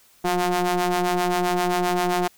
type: ring-modulated tone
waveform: sawtooth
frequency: 177.4 Hz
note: F3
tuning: 27 cents sharp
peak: -13 dBFS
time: 0.24-2.28 s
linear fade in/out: 10 ms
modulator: 536 Hz
effects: white hiss -56 dBFS RMS until 2.37 s